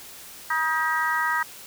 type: harmonic tone with a mistuned harmonic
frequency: 318.7 Hz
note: D#4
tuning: 42 cents sharp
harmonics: 3 / 4 / 5 / 6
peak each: -27 / -27 / -27 / -27 dBFS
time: 0.5-1.43 s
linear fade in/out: 5 ms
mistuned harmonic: 4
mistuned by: -27 cents
effects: white hiss -43 dBFS RMS until 1.66 s